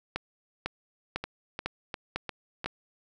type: two click trains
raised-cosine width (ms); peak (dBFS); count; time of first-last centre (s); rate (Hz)
0.3; -14 / -18; 6 / 5; 0.16-2.66 / 1.24-2.644; 2 / 2.85
effects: none